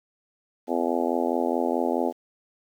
harmonic tone, 84.7 Hz, E2, 48 cents sharp, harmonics 3 / 4 / 5 / 6 / 7 / 8 / 9 / 10, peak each -28 / -29 / -30 / -31 / -31 / -32 / -33 / -33 dBFS, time 0.67-2.13 s, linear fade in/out 50 ms, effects 9-bit

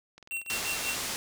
click train, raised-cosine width 0.2 ms, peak -32 dBFS, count 11, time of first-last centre 0.18-0.652 s, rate 21.2 Hz
square tone with tremolo, 2729 Hz, F7, 41 cents flat, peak -30 dBFS, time 0.31-0.95 s, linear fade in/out 0 ms, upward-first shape triangle, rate 5.6 Hz, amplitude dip 100%
white low-pass noise, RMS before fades -34 dBFS, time 0.5-1.16 s, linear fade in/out 0 ms, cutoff 8500 Hz, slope 12 dB/octave
effects none

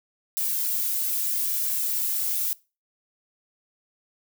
violet noise with flanger, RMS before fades -26 dBFS, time 0.37-2.53 s, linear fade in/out 0 ms, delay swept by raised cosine 1.7 to 2.4 ms, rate 0.82 Hz, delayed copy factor +0.5, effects noise-tail reverb RT60 0.3 s tail -22 dB re dry

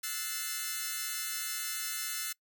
5% pulse chord, F# half-diminished seventh, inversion third, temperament equal, 1318.5 / 1480 / 1760 / 2093 Hz, E6 / F#6 / A6 / C7, 0 / 0 / 0 / 0 cents, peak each -29 dBFS, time 0.03-2.33 s, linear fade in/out 10 ms, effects noise-tail reverb RT60 0.1 s tail -23 dB re dry

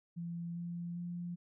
sine tone with pitch steps, 170.3 / 172.28 / 174.28 Hz, F3 / F3 / F3, -43 / -23 / -3 cents, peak -38 dBFS, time 0.16-1.36 s, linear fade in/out 20 ms, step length 400 ms, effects none

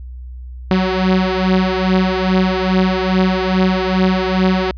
sawtooth beating tone pair, 185.7 / 188.1 Hz, F#3 / F#3, +7 / +29 cents, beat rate 2.4 Hz, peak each -11 / -13 dBFS, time 0.71-4.71 s, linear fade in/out 0 ms, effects added 62 Hz sine -28 dBFS peak until 4.77 s + resampled to 11025 Hz

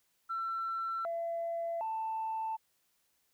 sine tone with pitch steps, 1345 / 674 / 886 Hz, E6 / E5 / A5, +34 / +38 / +12 cents, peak -32 dBFS, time 0.29-2.57 s, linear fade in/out 20 ms, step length 760 ms, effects tanh soft clip ceiling -29 dBFS + white hiss -75 dBFS RMS until 3.33 s

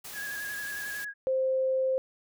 white noise, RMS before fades -42 dBFS, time 0.04-1.05 s, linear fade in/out 10 ms
sine tone with vibrato, 1661 Hz, G#6, in tune, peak -34 dBFS, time 0.13-1.14 s, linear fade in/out 50 ms, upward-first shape square, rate 11 Hz, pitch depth 24 cents each way
sine tone, 524 Hz, C5, 2 cents sharp, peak -24 dBFS, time 1.27-1.98 s, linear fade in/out 0 ms
effects none

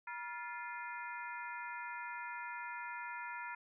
harmonic tone with a mistuned harmonic, 348.9 Hz, F4, 2 cents flat, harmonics 3 / 4 / 5 / 6 / 7, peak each -45 / -47 / -49 / -51 / -52 dBFS, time 0.07-3.55 s, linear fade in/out 5 ms, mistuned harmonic 3, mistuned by -150 cents, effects none

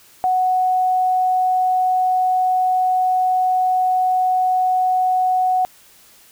sine tone, 740 Hz, F#5, in tune, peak -14 dBFS, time 0.24-5.65 s, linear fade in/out 0 ms, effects white hiss -49 dBFS RMS until 6.31 s

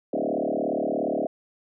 sine tone with frequency modulation, 457.9 Hz, A#4, 31 cents flat, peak -23 dBFS, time 0.13-1.27 s, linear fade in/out 5 ms, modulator 37.1 Hz, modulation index 6.1, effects none

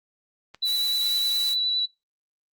click, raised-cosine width 0.2 ms, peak -25 dBFS, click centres 0.546 s
sine tone with vibrato, 3951 Hz, B7, in tune, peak -22 dBFS, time 0.62-1.86 s, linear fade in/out 10 ms, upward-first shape triangle, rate 9.8 Hz, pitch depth 18 cents each way
blue noise, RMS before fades -33 dBFS, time 0.64-1.56 s, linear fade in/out 50 ms
effects noise-tail reverb RT60 0.2 s tail -20 dB re dry + Opus 32 kbps

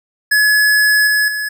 square tone with level steps, 1699 Hz, G#6, 39 cents sharp, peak -10 / -12 / -19 dBFS, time 0.31-1.49 s, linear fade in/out 10 ms, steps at 1.07 / 1.28 s, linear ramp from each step 2 ms, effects none

